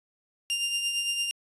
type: tone with tremolo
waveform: sawtooth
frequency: 2796 Hz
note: F7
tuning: 1 cent sharp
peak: -21 dBFS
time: 0.5-1.31 s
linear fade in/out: 0 ms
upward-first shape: triangle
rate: 8.8 Hz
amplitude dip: 50%
effects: resampled to 24000 Hz